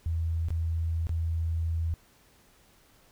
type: tone with dropouts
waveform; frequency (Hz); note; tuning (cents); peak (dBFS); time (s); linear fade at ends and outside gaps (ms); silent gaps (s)
sine; 82.2; E2; -4; -26; 0.06-1.94; 0; 0.485-0.505 / 1.069-1.093
effects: pink hiss -61 dBFS RMS until 3.11 s